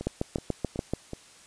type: two click trains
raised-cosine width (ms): 2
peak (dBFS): -21 / -13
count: 4 / 7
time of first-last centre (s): 0.01-1.134 / 0.07-0.936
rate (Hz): 2.67 / 6.93
effects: white hiss -53 dBFS RMS until 1.46 s + resampled to 22050 Hz